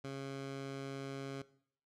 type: tone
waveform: 15% pulse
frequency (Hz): 136.7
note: C#3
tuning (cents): -24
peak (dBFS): -35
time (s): 0.04-1.42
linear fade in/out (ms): 5
effects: noise-tail reverb RT60 0.6 s tail -18 dB re dry + low-pass 7000 Hz 12 dB/octave